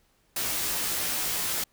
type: noise with comb filter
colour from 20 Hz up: white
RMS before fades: -29 dBFS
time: 0.36-1.64 s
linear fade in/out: 5 ms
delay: 15 ms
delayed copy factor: -0.9
effects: pink hiss -67 dBFS RMS until 1.72 s

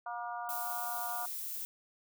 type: harmonic tone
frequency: 238.1 Hz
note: A#3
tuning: 37 cents sharp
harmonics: 3 / 4 / 5 / 6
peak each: -40 / -42 / -44 / -46 dBFS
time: 0.06-1.26 s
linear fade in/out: 5 ms
type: noise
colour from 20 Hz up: violet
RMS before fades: -40 dBFS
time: 0.49-1.65 s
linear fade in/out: 0 ms
effects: none

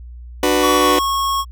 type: chord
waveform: sawtooth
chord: B minor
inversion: first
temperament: just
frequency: 296.3 / 370.4 / 493.9 Hz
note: D4 / F#4 / B4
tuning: +15 / +2 / 0 cents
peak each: -14 dBFS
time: 0.43-0.99 s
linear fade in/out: 2 ms
type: tone with pitch glide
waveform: square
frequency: 1130 to 1096.6 Hz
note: C#6 to C#6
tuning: +33 to -19 cents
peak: -17 dBFS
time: 0.6-1.45 s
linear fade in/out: 50 ms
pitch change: -52 cents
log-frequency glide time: 0.74-0.99 s
effects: added 60 Hz sine -32 dBFS peak until 1.51 s

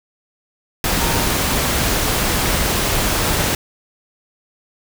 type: tone in noise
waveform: sine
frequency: 926 Hz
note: A#5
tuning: 12 cents flat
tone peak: -26 dBFS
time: 1-1.26 s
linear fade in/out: 2 ms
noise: pink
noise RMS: -18 dBFS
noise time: 0.84-3.55 s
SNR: -11 dB
effects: none

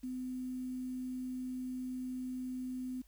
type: tone with quantisation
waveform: sine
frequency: 254.6 Hz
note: C4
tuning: 47 cents flat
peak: -37 dBFS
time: 0.03-3.02 s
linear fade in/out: 10 ms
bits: 10
effects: added 50 Hz sine -61 dBFS peak until 3.07 s + white hiss -71 dBFS RMS until 3.07 s

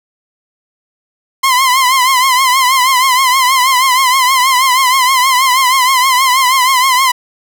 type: tone with vibrato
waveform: sawtooth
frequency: 1035 Hz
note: C6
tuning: 19 cents flat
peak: -4 dBFS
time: 1.43-7.12 s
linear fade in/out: 10 ms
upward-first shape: triangle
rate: 6.3 Hz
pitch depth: 100 cents each way
effects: none

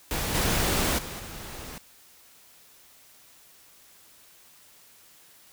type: noise with level steps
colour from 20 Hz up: pink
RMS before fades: -29 / -25 / -37 / -40 dBFS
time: 0.11-1.78 s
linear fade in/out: 0 ms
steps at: 0.34 / 0.98 / 1.19 s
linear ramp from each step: 10 ms
effects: white hiss -55 dBFS RMS until 5.52 s

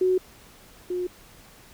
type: tone pair in turn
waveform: sine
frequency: 370 / 359.7 Hz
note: F#4 / F#4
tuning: 0 / -49 cents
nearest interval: unison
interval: 49 cents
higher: first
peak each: -18 / -25 dBFS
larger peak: first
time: 0.01-0.18 / 0.9-1.07 s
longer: neither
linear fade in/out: 5 ms
effects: pink hiss -51 dBFS RMS until 1.73 s

